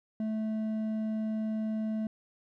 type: tone with hard clipping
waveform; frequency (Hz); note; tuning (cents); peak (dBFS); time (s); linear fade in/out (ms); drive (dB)
sine; 218; A3; -16; -31; 0.2-2.07; 2; 5
effects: none